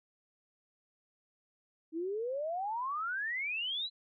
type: exponential sweep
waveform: sine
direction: up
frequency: 311.1 to 4076 Hz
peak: -33 dBFS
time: 1.92-3.9 s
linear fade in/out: 50 ms
effects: none